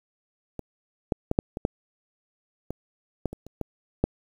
clicks, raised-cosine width 2 ms, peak -20 / -9 / -10 / -6 / -18 / -9 / -18 / -12 / -23 / -29 / -16 / -7 dBFS, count 12, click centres 0.593 / 1.122 / 1.314 / 1.389 / 1.571 / 1.651 / 2.706 / 3.257 / 3.33 / 3.466 / 3.613 / 4.04 s, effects 8-bit

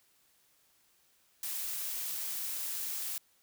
blue noise, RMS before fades -37 dBFS, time 1.43-3.18 s, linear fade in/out 2 ms, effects white hiss -69 dBFS RMS until 3.42 s

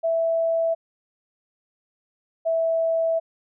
sine tone pair in turn, 659.3 / 656 Hz, E5 / E5, 0 / -9 cents, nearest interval unison, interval 9 cents, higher first, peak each -19 dBFS, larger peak neither, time 0.03-0.75 / 2.45-3.2 s, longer second, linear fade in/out 20 ms, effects none

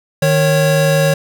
square tone pair together, 154.62 / 551 Hz, D#3 / C#5, -11 / -11 cents, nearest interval octave + minor seventh, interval 2200 cents, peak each -14 dBFS, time 0.22-1.14 s, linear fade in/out 5 ms, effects none

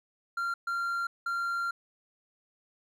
triangle tone bursts at uneven times, 1383 Hz, F6, 17 cents flat, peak -27 dBFS, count 3, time 0.37-0.54 / 0.67-1.07 / 1.26-1.71 s, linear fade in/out 5 ms, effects none

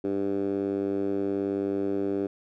10% pulse tone with band-pass filter, 98.8 Hz, G2, 14 cents sharp, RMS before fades -28 dBFS, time 0.04-2.27 s, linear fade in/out 5 ms, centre 350 Hz, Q 3.2, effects none

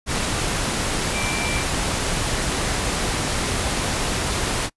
sine tone in noise, 2349 Hz, D7, in tune, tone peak -28 dBFS, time 1.11-1.64 s, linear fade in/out 50 ms, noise pink, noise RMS -23 dBFS, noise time 0.06-4.7 s, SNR -8 dB, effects noise-tail reverb RT60 0.1 s tail -24 dB re dry + resampled to 24000 Hz

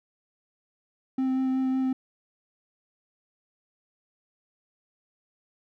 triangle tone with vibrato, 261.6 Hz, C4, in tune, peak -21 dBFS, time 1.18-1.93 s, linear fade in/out 5 ms, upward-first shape sine, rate 5.4 Hz, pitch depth 10 cents each way, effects none

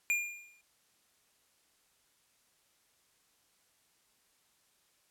square tone with exponential decay, 2409 Hz, D7, 43 cents sharp, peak -26 dBFS, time 0.1-0.61 s, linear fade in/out 0 ms, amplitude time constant 110 ms, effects white hiss -71 dBFS RMS until 5.1 s + low-pass 12000 Hz 12 dB/octave

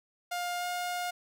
sawtooth tone with pitch glide, 707 to 712.3 Hz, F5 to F5, +21 to +34 cents, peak -28 dBFS, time 0.31-1.11 s, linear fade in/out 10 ms, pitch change +13 cents, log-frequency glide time 0.59-0.64 s, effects none

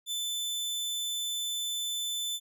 sawtooth tone, 3520 Hz, A7, in tune, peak -28 dBFS, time 0.06-2.4 s, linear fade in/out 50 ms, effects none

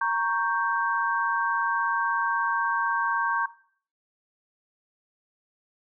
sine chord, G diminished, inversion first, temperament equal, 932.3 / 1108.7 / 1568 Hz, Bb5 / Db6 / G6, 0 / 0 / 0 cents, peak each -27 dBFS, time 0.01-3.46 s, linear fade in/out 5 ms, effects noise-tail reverb RT60 0.5 s tail -17 dB re dry

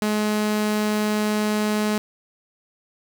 sawtooth tone, 211.8 Hz, G#3, 34 cents sharp, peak -16 dBFS, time 0.02-1.98 s, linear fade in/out 0 ms, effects 7-bit

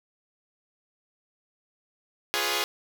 5% pulse chord, C# dominant seventh, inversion first, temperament equal, 349.2 / 415.3 / 493.9 / 554.4 Hz, E#4 / G#4 / B4 / C#5, 0 / 0 / 0 / 0 cents, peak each -20 / -17 / -21 / -21 dBFS, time 2.34-2.64 s, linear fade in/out 0 ms, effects none

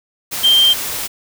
sine tone in noise, 3159 Hz, G7, 13 cents sharp, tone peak -8 dBFS, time 0.43-0.74 s, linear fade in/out 20 ms, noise white, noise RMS -23 dBFS, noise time 0.31-1.08 s, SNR +12 dB, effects none

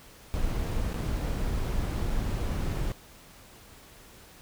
brown noise with dropouts, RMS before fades -29 dBFS, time 0.34-2.92 s, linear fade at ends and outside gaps 0 ms, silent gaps 0.932-0.943 / 2.097-2.103 s, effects pink hiss -52 dBFS RMS until 4.41 s

